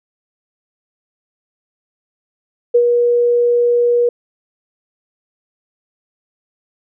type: tone with ADSR envelope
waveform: sine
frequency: 480 Hz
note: B4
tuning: 49 cents flat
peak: -6 dBFS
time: 2.74-4.09 s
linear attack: 12 ms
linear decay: 68 ms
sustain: -4 dB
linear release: 3 ms
effects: none